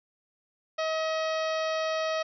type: harmonic tone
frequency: 636 Hz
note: D#5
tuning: 38 cents sharp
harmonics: 1 / 2 / 3 / 4 / 5 / 6 / 7 / 8 / 9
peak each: -28 / -34 / -38 / -40 / -42 / -44 / -45 / -46 / -47 dBFS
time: 0.78-2.23 s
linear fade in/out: 10 ms
effects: none